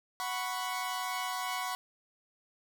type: chord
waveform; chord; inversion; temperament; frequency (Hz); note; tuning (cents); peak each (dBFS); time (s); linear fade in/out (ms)
sawtooth; F# suspended fourth; none; equal; 740 / 987.8 / 1108.7; F#5 / B5 / C#6; 0 / 0 / 0; -34; 0.2-1.75; 0
effects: none

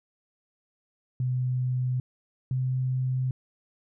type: tone pair in turn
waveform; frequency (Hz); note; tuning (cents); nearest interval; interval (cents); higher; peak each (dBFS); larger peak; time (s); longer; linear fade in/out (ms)
sine; 126.7 / 128.91; B2 / C3; +45 / -25; unison; 30; second; -24; neither; 1.2-2 / 2.51-3.31; neither; 2
effects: none

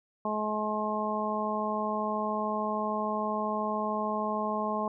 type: harmonic tone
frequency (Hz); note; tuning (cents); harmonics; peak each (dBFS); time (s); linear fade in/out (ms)
213.1; G#3; +45; 1 / 2 / 3 / 4 / 5; -34 / -37 / -34 / -35 / -33; 0.25-4.88; 2
effects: none

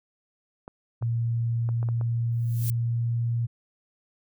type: clicks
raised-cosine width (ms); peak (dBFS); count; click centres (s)
1; -26; 6; 0.679 / 1.025 / 1.69 / 1.829 / 1.888 / 2.012
type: tone with pitch glide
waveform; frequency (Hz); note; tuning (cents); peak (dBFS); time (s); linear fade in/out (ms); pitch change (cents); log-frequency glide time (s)
sine; 116.54 to 117.49; A#2 to A#2; 0 to +14; -23; 1.01-3.47; 20; +14; 1.51-3.22
type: noise with exponential growth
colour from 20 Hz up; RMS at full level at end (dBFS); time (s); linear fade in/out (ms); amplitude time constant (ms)
violet; -31; 2.32-2.7; 0; 82
effects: none

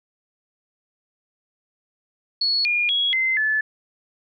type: tone with pitch steps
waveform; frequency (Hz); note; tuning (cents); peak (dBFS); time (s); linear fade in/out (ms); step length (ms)
sine; 4374 / 2424 / 3326 / 2069 / 1734; C#8 / D#7 / G#7 / C7 / A6; -24 / -46 / +2 / -20 / -26; -18; 2.41-3.61; 5; 240
effects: none

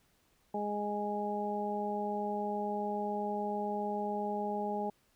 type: harmonic tone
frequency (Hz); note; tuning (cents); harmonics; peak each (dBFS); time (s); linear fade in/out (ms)
207; G#3; -5; 1 / 2 / 3 / 4; -38 / -38 / -40 / -36; 0.54-4.9; 5
effects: pink hiss -71 dBFS RMS until 5.15 s

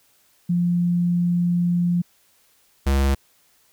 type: tone pair in turn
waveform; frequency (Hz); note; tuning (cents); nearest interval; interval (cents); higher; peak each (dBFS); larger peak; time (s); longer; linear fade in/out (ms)
sine / square; 174.61 / 68.4; F3 / C#2; 0 / -23; octave + major third; 1623; first; -17; neither; 0.49-2.02 / 2.86-3.15; first; 10
effects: white hiss -60 dBFS RMS until 3.72 s

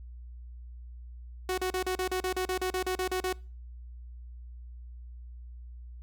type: tone bursts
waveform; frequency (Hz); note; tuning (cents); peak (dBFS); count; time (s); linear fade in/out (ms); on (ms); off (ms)
sawtooth; 370; F#4; 0; -24; 15; 1.49-3.327; 2; 87; 38
effects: noise-tail reverb RT60 0.4 s tail -25 dB re dry + added 60 Hz sine -42 dBFS peak until 6.02 s

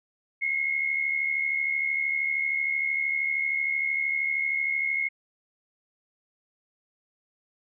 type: tone pair together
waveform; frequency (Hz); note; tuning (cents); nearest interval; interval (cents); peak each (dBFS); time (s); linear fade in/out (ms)
sine; 2098 / 2171; C7 / C#7; +4 / -37; minor second; 59; -31 / -25; 0.41-5.09; 20
effects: none

